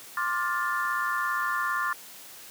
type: chord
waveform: sine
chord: D minor seventh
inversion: third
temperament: just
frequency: 1057.2 / 1174.7 / 1409.6 / 1762 Hz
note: C6 / D6 / F6 / A6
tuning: +18 / 0 / +16 / +2 cents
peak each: -31 dBFS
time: 0.17-1.93 s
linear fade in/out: 2 ms
effects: white hiss -46 dBFS RMS until 2.5 s + high-pass 150 Hz 12 dB/octave